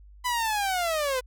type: linear sweep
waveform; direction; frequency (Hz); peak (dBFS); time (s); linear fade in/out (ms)
sawtooth; down; 1006 to 493.9; -21; 0.24-1.21; 20
effects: added 50 Hz sine -47 dBFS peak until 1.26 s